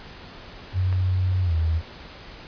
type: tone with pitch glide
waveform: sine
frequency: 92.5 to 80.99 Hz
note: F#2 to E2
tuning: 0 to -30 cents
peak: -19 dBFS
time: 0.73-1.82 s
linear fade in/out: 50 ms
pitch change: -230 cents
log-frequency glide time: 1.43-1.54 s
type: click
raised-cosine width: 0.5 ms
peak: -23 dBFS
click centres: 0.927 s
effects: pink hiss -42 dBFS RMS until 2.47 s + resampled to 11025 Hz